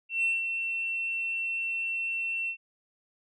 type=tone with ADSR envelope; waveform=sine; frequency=2702 Hz; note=E7; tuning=42 cents sharp; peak=-21 dBFS; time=0.09-2.57 s; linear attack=150 ms; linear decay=170 ms; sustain=-7 dB; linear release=84 ms; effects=tanh soft clip ceiling -21 dBFS